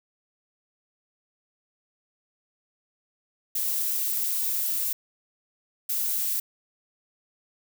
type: noise bursts at uneven times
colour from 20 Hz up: violet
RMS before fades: -27 dBFS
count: 2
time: 3.55-4.93 / 5.89-6.4 s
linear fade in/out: 5 ms
effects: none